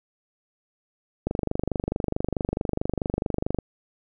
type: click train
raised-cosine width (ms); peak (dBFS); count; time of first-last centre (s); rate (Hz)
2; -11; 58; 1.27-3.587; 24.6
effects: none